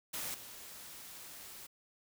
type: noise with level steps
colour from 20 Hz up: white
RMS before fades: -40 / -50 dBFS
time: 0.13-1.67 s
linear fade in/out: 10 ms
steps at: 0.34 s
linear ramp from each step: 5 ms
effects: none